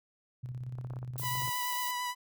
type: tone with tremolo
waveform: sine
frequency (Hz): 124.9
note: B2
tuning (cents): +20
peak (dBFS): -35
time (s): 0.43-1.5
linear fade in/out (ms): 10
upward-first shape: square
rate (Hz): 17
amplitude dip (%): 45
type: clicks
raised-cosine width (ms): 1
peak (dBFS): -33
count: 12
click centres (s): 0.786 / 0.847 / 0.906 / 0.936 / 0.967 / 1.029 / 1.158 / 1.197 / 1.234 / 1.354 / 1.42 / 1.477
type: noise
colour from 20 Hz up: violet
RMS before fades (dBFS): -39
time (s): 1.18-1.91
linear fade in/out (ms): 0
type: tone with vibrato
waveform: sawtooth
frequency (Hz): 987.8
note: B5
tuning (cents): 0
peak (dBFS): -29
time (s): 1.21-2.15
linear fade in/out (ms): 50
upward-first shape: triangle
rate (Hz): 8.9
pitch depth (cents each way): 20
effects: none